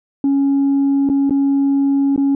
sine tone with dropouts, 277.2 Hz, C#4, in tune, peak -10 dBFS, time 0.24-2.35 s, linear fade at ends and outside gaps 2 ms, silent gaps 1.09-1.098 / 1.296-1.307 / 2.162-2.177 s, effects tanh soft clip ceiling -10 dBFS

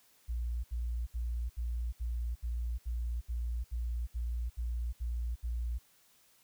sine tone bursts, 59 Hz, A#1, 22 cents sharp, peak -32 dBFS, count 13, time 0.28-5.788 s, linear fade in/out 20 ms, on 360 ms, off 69 ms, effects white hiss -66 dBFS RMS until 6.43 s

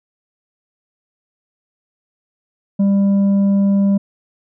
sine tone with tanh clipping, 198.3 Hz, G3, 20 cents sharp, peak -12 dBFS, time 2.79-3.98 s, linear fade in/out 10 ms, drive 5 dB, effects none

